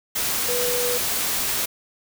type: tone in noise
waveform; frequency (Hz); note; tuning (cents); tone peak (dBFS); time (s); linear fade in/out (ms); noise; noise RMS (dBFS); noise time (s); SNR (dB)
sine; 490; B4; -14; -24; 0.48-0.98; 10; white; -24; 0.15-1.66; -3
effects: none